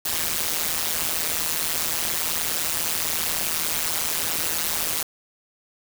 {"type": "noise with amplitude modulation", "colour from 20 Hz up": "white", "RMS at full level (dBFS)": -21, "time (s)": [0.05, 5.03], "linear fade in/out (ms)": 5, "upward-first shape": "sine", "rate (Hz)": 161, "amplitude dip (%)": 100, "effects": []}